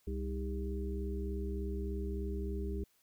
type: harmonic tone with a mistuned harmonic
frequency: 66.5 Hz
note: C2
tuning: 29 cents sharp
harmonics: 1 / 3 / 5 / 6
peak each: -36 / -43 / -46 / -42 dBFS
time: 0.07-2.84 s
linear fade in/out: 5 ms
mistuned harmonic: 5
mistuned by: -90 cents
effects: white hiss -72 dBFS RMS until 3.02 s